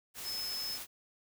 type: tone in noise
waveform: sine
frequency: 5200 Hz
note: E8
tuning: 24 cents flat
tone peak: -36 dBFS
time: 0.23-0.79 s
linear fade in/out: 50 ms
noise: white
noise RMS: -43 dBFS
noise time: 0.14-0.87 s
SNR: +4 dB
effects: none